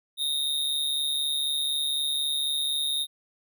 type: tone with amplitude modulation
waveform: square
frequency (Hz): 3709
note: A#7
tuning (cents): -9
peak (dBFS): -23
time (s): 0.17-3.07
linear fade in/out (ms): 50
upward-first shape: sine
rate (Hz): 144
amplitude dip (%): 60
effects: none